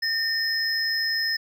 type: tone pair together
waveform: triangle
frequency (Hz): 1816 / 5136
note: A#6 / E8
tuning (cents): -46 / -46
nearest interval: octave + tritone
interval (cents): 1800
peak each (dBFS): -24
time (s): 0.02-1.37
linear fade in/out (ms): 10
effects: none